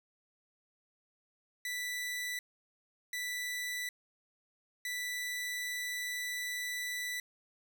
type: tone bursts at uneven times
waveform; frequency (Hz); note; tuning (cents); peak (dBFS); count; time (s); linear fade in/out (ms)
sawtooth; 1975.5; B6; 0; -32; 3; 1.65-2.39 / 3.13-3.89 / 4.85-7.2; 2
effects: none